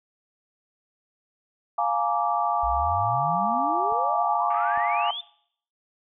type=chord; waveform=sine; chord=Bb dominant seventh; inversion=second; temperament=just; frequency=699.2 / 839.1 / 932.3 / 1165.4 Hz; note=F5 / Ab5 / Bb5 / D6; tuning=+2 / +18 / 0 / -14 cents; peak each=-26 / -26 / -30 / -27 dBFS; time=1.78-5.11 s; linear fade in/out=5 ms
type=exponential sweep; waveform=sine; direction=up; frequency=54.2 to 3600 Hz; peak=-30 dBFS; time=2.63-5.21 s; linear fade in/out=5 ms
type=clicks; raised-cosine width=3 ms; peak=-34 dBFS; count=2; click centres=3.923 / 4.776 s
type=band-pass noise; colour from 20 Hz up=pink; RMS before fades=-43 dBFS; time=4.5-5.11 s; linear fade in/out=5 ms; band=1100 to 2500 Hz; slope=48 dB/octave
effects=noise-tail reverb RT60 0.6 s tail -19 dB re dry